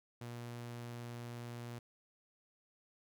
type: tone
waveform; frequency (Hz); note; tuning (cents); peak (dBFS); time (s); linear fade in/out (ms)
sawtooth; 119.4; A#2; +42; -40; 0.21-1.79; 5
effects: none